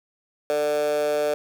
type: tone with high-pass filter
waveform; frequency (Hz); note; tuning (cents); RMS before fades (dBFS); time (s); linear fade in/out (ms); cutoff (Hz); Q
15% pulse; 148.7; D3; +22; -23; 0.5-1.34; 0; 530; 8
effects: none